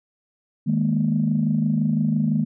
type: chord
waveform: sine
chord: D# suspended fourth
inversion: none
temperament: just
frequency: 155.56 / 207.4 / 233.3 Hz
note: D#3 / G#3 / A#3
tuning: 0 / -2 / +2 cents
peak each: -22 dBFS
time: 0.66-2.45 s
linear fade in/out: 20 ms
effects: tanh soft clip ceiling -9 dBFS